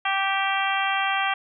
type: harmonic tone with a mistuned harmonic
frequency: 390 Hz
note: G4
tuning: 9 cents flat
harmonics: 2 / 3 / 4 / 5 / 6 / 7 / 8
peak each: -26 / -28 / -29 / -30 / -31 / -31 / -32 dBFS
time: 0.05-1.34 s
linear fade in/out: 5 ms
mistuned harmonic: 8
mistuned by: +48 cents
effects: none